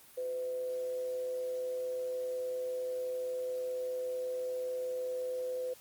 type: tone with amplitude modulation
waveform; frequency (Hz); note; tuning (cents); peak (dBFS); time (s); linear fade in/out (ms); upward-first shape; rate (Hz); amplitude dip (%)
sine; 506; B4; +42; -32; 0.17-5.74; 10; sine; 143; 30
effects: white hiss -57 dBFS RMS until 5.8 s + Opus 32 kbps